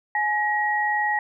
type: tone pair together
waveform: sine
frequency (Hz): 842.2 / 1900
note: G#5 / A#6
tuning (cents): +24 / +33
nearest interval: octave + major second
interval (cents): 1409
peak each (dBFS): -23 / -23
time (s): 0.15-1.19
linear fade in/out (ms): 2
effects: none